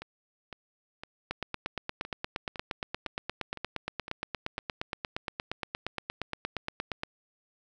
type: two click trains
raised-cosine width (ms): 0.3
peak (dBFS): -24 / -16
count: 10 / 50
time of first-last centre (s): 0.02-4.589 / 1.31-7.034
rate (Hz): 1.97 / 8.56
effects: none